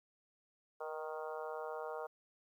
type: harmonic tone with a mistuned harmonic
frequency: 155.56 Hz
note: D#3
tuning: in tune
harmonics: 3 / 4 / 5 / 6 / 7 / 8 / 9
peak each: -44 / -46 / -48 / -50 / -51 / -52 / -53 dBFS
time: 0.8-2.07 s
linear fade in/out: 10 ms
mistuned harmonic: 3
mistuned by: +25 cents
effects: 12-bit